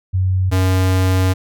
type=tone pair in turn; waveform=sine / square; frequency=93.3 / 93.3 Hz; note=F#2 / F#2; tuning=+15 / +15 cents; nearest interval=unison; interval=0 cents; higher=neither; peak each=-13 dBFS; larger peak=neither; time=0.13-0.51 / 0.51-1.34 s; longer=second; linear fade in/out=20 ms; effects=none